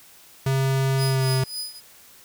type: tone with pitch glide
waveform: square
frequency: 134.2 to 131.29 Hz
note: C3 to C3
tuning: +44 to +6 cents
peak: -20 dBFS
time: 0.46-1.44 s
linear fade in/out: 5 ms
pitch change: -38 cents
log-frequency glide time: 1.04-1.3 s
type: tone with tremolo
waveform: sawtooth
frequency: 4978 Hz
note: D#8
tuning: in tune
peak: -24 dBFS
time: 0.97-1.81 s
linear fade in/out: 50 ms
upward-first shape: triangle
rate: 3.6 Hz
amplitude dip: 90%
effects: white hiss -50 dBFS RMS until 2.24 s